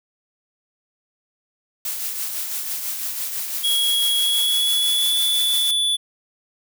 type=noise with tremolo; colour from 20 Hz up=blue; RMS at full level=-25 dBFS; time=1.85-5.71 s; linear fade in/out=2 ms; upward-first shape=triangle; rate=6 Hz; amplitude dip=45%
type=tone with pitch glide; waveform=square; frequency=3322 to 3459 Hz; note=G#7 to A7; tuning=0 to -30 cents; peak=-18 dBFS; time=3.63-5.97 s; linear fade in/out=20 ms; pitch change=+70 cents; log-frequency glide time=4.15-5.21 s
effects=none